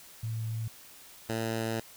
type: tone pair in turn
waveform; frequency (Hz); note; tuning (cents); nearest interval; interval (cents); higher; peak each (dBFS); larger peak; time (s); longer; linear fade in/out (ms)
sine / 10% pulse; 112 / 112.91; A2 / A2; +31 / +45; unison; 14; second; -31 / -22; second; 0.23-0.68 / 1.29-1.8; second; 5
effects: white hiss -52 dBFS RMS until 1.96 s